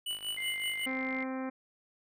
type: tone with tremolo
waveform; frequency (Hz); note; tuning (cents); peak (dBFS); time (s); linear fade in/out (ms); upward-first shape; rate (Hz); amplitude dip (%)
square; 2960; F#7; 0; -32; 0.06-0.86; 5; triangle; 5.3; 90
type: click train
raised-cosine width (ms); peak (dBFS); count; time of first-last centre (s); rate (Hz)
0.3; -34; 58; 0.11-1.225; 51.1
type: tone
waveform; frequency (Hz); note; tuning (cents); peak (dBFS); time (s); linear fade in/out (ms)
sine; 2093; C7; 0; -34; 0.37-1.24; 5
type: harmonic tone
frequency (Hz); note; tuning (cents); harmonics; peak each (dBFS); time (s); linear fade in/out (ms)
261.6; C4; 0; 1 / 2 / 3 / 4 / 5 / 6 / 7 / 8 / 9; -35 / -41 / -45 / -47 / -49 / -51 / -52 / -53 / -54; 0.86-1.5; 10
effects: none